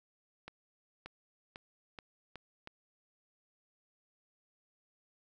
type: accelerating click train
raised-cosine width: 0.3 ms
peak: -29 dBFS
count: 6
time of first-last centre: 0.48-2.674 s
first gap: 580 ms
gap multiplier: 0.86
effects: none